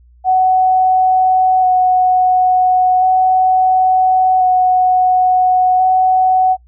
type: tone with vibrato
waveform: sine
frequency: 742 Hz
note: F#5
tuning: 5 cents sharp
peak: -8 dBFS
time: 0.24-6.57 s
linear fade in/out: 50 ms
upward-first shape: square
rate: 0.36 Hz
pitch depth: 10 cents each way
effects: noise-tail reverb RT60 0.1 s tail -24 dB re dry + added 60 Hz sine -43 dBFS peak until 6.67 s